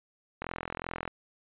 click train, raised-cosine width 0.5 ms, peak -19 dBFS, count 29, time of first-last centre 0.42-1.077 s, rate 42.6 Hz, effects resampled to 8000 Hz

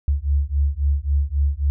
sine beating tone pair, 69.3 / 73 Hz, C#2 / D2, 0 / -10 cents, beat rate 3.7 Hz, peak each -20 dBFS, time 0.08-1.7 s, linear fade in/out 0 ms, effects none

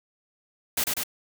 white noise with echo, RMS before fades -25 dBFS, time 0.77-0.84 s, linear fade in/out 5 ms, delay 98 ms, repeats 2, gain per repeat -2 dB, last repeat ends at 1.036 s, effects none

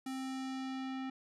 square tone with low-pass filter sweep, 263.4 Hz, C4, 12 cents sharp, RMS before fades -40 dBFS, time 0.06-1.1 s, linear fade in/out 5 ms, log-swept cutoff 11000 to 2700 Hz, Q 1, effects none

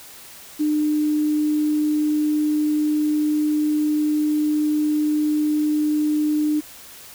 sine tone with quantisation, 301.8 Hz, D4, 47 cents sharp, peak -17 dBFS, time 0.59-6.61 s, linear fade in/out 20 ms, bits 7, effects white hiss -42 dBFS RMS until 7.14 s

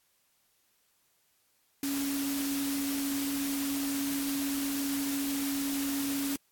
sine tone in noise, 278.4 Hz, C#4, 8 cents sharp, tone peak -30 dBFS, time 1.83-6.36 s, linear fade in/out 2 ms, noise white, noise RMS -37 dBFS, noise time 1.83-6.36 s, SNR +4 dB, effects white hiss -71 dBFS RMS until 6.51 s + AAC 64 kbps

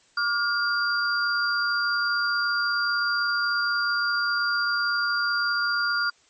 sine tone cluster, 1164 / 1419 / 4736 Hz, D6 / F6 / D8, -16 / +27 / +14 cents, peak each -30 / -23 / -29 dBFS, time 0.17-6.1 s, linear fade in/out 5 ms, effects white hiss -60 dBFS RMS until 6.29 s + MP3 32 kbps

